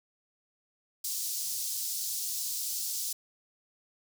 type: high-pass noise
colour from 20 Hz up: pink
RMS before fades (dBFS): -34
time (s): 1.04-3.13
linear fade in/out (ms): 5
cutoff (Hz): 4900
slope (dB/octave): 24
effects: none